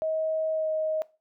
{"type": "tone with pitch glide", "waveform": "sine", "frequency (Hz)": [634, 627.4], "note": ["D#5", "D#5"], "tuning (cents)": [32, 14], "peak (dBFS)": -25, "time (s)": [0.02, 1.02], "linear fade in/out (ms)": 0, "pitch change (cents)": -18, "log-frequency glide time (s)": [0.52, 0.69], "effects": ["noise-tail reverb RT60 0.3 s tail -20 dB re dry"]}